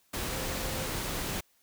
sine tone in noise, 523.3 Hz, C5, in tune, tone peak -42 dBFS, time 0.3-0.87 s, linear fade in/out 10 ms, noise pink, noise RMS -34 dBFS, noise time 0.13-1.41 s, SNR -11 dB, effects white hiss -68 dBFS RMS until 1.62 s

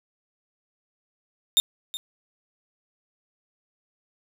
40% pulse tone with echo, 3647 Hz, A#7, 39 cents flat, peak -14 dBFS, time 1.57-1.6 s, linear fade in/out 0 ms, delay 370 ms, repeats 1, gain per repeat -15 dB, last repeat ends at 1.97 s, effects none

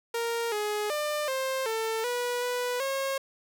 sawtooth tone with pitch steps, 465.4 / 419.5 / 598 / 528 / 446.6 / 487.9 / 492.8 / 542 Hz, A#4 / G#4 / D5 / C5 / A4 / B4 / B4 / C#5, -3 / +17 / +31 / +16 / +26 / -21 / -4 / -39 cents, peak -24 dBFS, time 0.14-3.18 s, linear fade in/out 5 ms, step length 380 ms, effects none

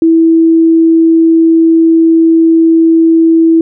sine tone, 327.3 Hz, E4, 12 cents flat, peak -3 dBFS, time 0.02-3.61 s, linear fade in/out 2 ms, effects none

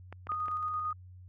clicks, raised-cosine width 0.5 ms, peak -29 dBFS, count 4, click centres 0.126 / 0.27 / 0.319 / 0.483 s
sine tone with tremolo, 1238 Hz, D#6, 9 cents flat, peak -30 dBFS, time 0.29-0.93 s, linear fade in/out 5 ms, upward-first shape square, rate 8.9 Hz, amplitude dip 25%
effects added 91 Hz sine -48 dBFS peak until 1.28 s

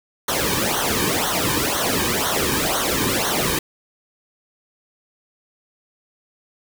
pink noise with flanger, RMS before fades -21 dBFS, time 0.28-3.59 s, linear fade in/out 5 ms, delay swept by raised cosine 0.4 to 1.5 ms, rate 2 Hz, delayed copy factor -0.85, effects none

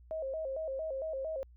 sine tone with vibrato, 583 Hz, D5, 13 cents flat, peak -34 dBFS, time 0.11-1.43 s, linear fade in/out 0 ms, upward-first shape square, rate 4.4 Hz, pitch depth 150 cents each way, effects added 60 Hz sine -54 dBFS peak until 1.56 s

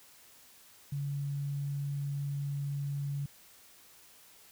sine tone, 141.5 Hz, C#3, 36 cents sharp, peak -32 dBFS, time 0.92-3.26 s, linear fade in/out 5 ms, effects white hiss -58 dBFS RMS until 4.51 s

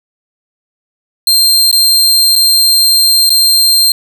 sawtooth tone with dropouts, 4174 Hz, C8, 5 cents flat, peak -3 dBFS, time 1.27-3.92 s, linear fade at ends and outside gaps 2 ms, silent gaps 1.714-1.727 / 2.355-2.36 / 3.294-3.303 s, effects none

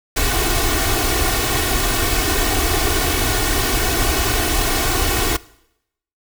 pink noise with comb filter, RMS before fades -18 dBFS, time 0.16-5.37 s, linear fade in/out 10 ms, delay 2.7 ms, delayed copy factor +0.8, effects noise-tail reverb RT60 0.8 s tail -21 dB re dry

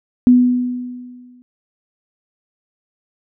sine tone with exponential decay, 247.8 Hz, B3, 6 cents sharp, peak -4 dBFS, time 0.27-1.42 s, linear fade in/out 0 ms, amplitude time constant 250 ms, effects none

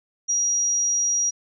sine tone, 5740 Hz, F8, 47 cents sharp, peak -19 dBFS, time 0.28-1.31 s, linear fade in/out 20 ms, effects none

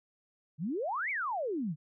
sine exponential two-way sweep, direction up then down, 137.7 to 2340 to 137.7 Hz, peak -31 dBFS, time 0.58-1.76 s, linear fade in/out 50 ms, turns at 1.1 s, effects none

